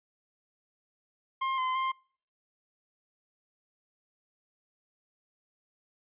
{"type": "tone with pitch steps", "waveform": "40% pulse", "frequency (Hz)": [1062, 1031, 1053], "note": ["C6", "C6", "C6"], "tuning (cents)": [25, -26, 11], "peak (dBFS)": -27, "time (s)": [1.41, 1.92], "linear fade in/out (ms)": 10, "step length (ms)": 170, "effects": ["noise-tail reverb RT60 0.5 s tail -25 dB re dry", "resampled to 8000 Hz"]}